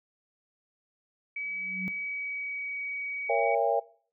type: tone with pitch glide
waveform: sine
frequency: 2280 to 2262 Hz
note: C#7 to C#7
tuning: +48 to +34 cents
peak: -32 dBFS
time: 1.36-3.55 s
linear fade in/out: 5 ms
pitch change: -14 cents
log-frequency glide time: 1.63-2.81 s
type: tone with exponential growth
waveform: sine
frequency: 187.4 Hz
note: F#3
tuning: 22 cents sharp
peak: -29 dBFS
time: 1.43-1.88 s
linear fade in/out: 0 ms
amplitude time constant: 97 ms
type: chord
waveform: sine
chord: A# diminished seventh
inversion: none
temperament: just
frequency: 466.2 / 559.4 / 671.3 / 805.5 Hz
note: A#4 / C#5 / E5 / G5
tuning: 0 / +16 / +31 / +47 cents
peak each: -29 dBFS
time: 3.29-3.8 s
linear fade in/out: 10 ms
effects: noise-tail reverb RT60 0.5 s tail -21 dB re dry